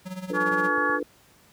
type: tone with tremolo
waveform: square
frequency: 185 Hz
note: F#3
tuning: in tune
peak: -31 dBFS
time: 0.05-0.7 s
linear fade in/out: 20 ms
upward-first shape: sine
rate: 17 Hz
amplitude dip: 75%
type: chord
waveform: sine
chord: B half-diminished seventh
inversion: first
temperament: equal with one note detuned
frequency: 295.4 / 349.2 / 440 / 493.9 Hz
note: D4 / F4 / A4 / B4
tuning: +10 / 0 / 0 / 0 cents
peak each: -31 / -36 / -34 / -31 dBFS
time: 0.3-1.03 s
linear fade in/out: 2 ms
type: harmonic tone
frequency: 282.8 Hz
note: C#4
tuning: 35 cents sharp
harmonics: 3 / 4 / 5 / 6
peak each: -33 / -26 / -31 / -25 dBFS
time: 0.33-1 s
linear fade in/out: 50 ms
type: clicks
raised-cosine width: 2 ms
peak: -29 dBFS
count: 3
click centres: 0.516 / 0.78 / 0.898 s
effects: pink hiss -57 dBFS RMS until 1.52 s + high-pass 60 Hz 12 dB/octave